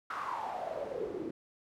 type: noise with band-pass filter sweep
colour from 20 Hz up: pink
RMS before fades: -38 dBFS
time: 0.1-1.31 s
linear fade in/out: 5 ms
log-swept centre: 1300 to 320 Hz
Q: 7.2
effects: none